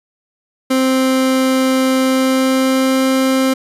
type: tone with pitch glide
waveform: 30% pulse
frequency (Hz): 261.6 to 263.6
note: C4 to C4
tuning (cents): 0 to +13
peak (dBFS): -9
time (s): 0.7-3.54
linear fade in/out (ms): 10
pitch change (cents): +13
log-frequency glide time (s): 2-3.06
effects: resampled to 32000 Hz